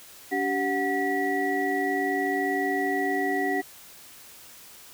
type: tone cluster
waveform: sine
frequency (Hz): 286.4 / 386.9 / 735 / 1940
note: D4 / G4 / F#5 / B6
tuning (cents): -43 / -23 / -12 / -31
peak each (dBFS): -29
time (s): 0.31-3.62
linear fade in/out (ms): 20
effects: white hiss -48 dBFS RMS until 4.93 s